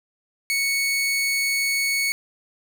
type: tone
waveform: sawtooth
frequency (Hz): 2217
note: C#7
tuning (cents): 0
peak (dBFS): -17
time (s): 0.5-2.12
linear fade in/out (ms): 0
effects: none